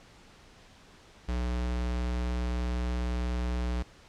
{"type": "tone", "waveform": "square", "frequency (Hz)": 60.8, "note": "B1", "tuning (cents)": -26, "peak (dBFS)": -29, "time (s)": [1.28, 3.83], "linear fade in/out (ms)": 10, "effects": ["pink hiss -55 dBFS RMS until 4.08 s", "low-pass 6000 Hz 12 dB/octave"]}